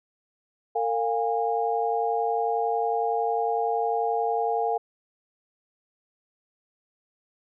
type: tone cluster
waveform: sine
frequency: 455.4 / 705 / 816 Hz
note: A#4 / F5 / G#5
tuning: -40 / +16 / -31 cents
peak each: -27 dBFS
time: 0.75-4.78 s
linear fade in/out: 10 ms
effects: none